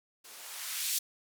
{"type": "noise with band-pass filter sweep", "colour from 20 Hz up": "violet", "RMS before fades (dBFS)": -37, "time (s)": [0.24, 0.99], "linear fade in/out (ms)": 10, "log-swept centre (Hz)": [270, 4200], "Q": 0.76, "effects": []}